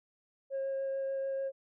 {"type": "tone with vibrato", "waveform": "sine", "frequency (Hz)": 541, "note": "C#5", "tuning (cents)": -42, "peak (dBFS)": -30, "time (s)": [0.5, 1.52], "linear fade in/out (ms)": 50, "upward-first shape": "triangle", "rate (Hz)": 6.8, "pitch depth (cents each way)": 10, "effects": ["tanh soft clip ceiling -30 dBFS"]}